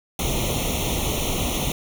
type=noise with comb filter; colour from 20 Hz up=pink; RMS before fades=-24 dBFS; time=0.19-1.72 s; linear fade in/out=2 ms; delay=0.31 ms; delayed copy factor=+1; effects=none